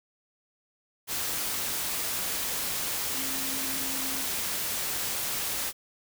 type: tone in noise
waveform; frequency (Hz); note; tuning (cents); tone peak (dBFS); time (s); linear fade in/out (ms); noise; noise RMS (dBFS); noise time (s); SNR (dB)
sine; 267.2; C4; +36; -40; 3.13-4.25; 50; white; -31; 1.07-5.73; -12
effects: none